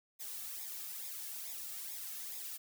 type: noise with flanger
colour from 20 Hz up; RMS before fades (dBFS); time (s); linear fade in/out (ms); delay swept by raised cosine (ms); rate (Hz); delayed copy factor
blue; -44; 0.19-2.58; 20; 0.67 to 2.07; 2.3; -0.75
effects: none